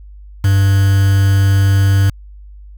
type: tone with quantisation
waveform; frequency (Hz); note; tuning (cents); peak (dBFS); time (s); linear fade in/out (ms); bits
triangle; 98; G2; 0; -6; 0.44-2.1; 5; 4
effects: added 50 Hz sine -33 dBFS peak until 2.77 s